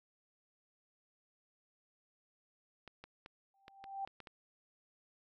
clicks, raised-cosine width 0.3 ms, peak -34 dBFS, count 8, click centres 2.877 / 3.04 / 3.261 / 3.681 / 3.841 / 4.075 / 4.203 / 4.272 s
sine tone with exponential growth, 784 Hz, G5, in tune, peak -35 dBFS, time 3.54-4.05 s, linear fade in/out 2 ms, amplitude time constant 110 ms
effects none

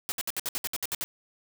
white noise bursts, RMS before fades -31 dBFS, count 11, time 0.09-1.04 s, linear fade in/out 0 ms, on 30 ms, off 62 ms, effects none

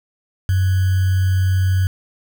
sine tone with sample-and-hold, 93.5 Hz, F#2, 19 cents sharp, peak -13 dBFS, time 0.49-1.87 s, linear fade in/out 0 ms, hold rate 1575 Hz, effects none

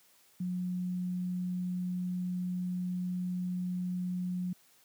sine tone, 180.6 Hz, F#3, 42 cents flat, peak -31 dBFS, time 0.4-4.53 s, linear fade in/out 5 ms, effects white hiss -64 dBFS RMS until 4.84 s + high-pass 100 Hz 12 dB/octave

